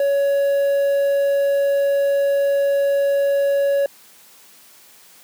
triangle tone with quantisation, 560 Hz, C#5, 18 cents sharp, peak -13 dBFS, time 0-3.86 s, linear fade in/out 2 ms, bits 7, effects white hiss -48 dBFS RMS until 5.23 s + high-pass 150 Hz 12 dB/octave

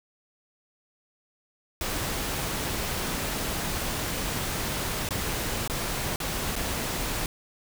pink noise with dropouts, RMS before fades -30 dBFS, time 1.81-7.26 s, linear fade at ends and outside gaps 1 ms, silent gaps 5.089-5.107 / 5.677-5.698 / 6.16-6.202 / 6.556-6.562 s, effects none

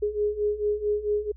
sine beating tone pair, 414.4 / 418.9 Hz, G#4 / G#4, -4 / +15 cents, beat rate 4.5 Hz, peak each -28 / -25 dBFS, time 0.02-1.32 s, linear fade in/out 10 ms, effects added 60 Hz sine -43 dBFS peak until 1.36 s

